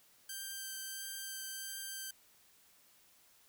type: tone with vibrato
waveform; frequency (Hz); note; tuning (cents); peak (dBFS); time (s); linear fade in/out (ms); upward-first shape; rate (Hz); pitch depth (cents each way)
5% pulse; 1568; G6; 0; -31; 0.29-2.11; 5; sine; 1.5; 11
effects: white hiss -66 dBFS RMS until 3.48 s